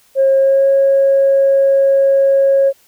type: tone with pitch glide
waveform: sine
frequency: 539 to 546.8 Hz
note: C#5 to C#5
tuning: -49 to -24 cents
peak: -7 dBFS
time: 0.15-2.73 s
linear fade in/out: 50 ms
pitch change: +25 cents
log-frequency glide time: 0.36-0.68 s
effects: tanh soft clip ceiling -4 dBFS + white hiss -52 dBFS RMS until 2.87 s